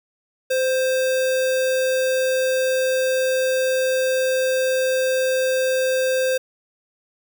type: tone with sample-and-hold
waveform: sine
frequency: 518 Hz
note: C5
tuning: 17 cents flat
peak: -17 dBFS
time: 0.5-6.38 s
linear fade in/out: 10 ms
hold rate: 2100 Hz
effects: none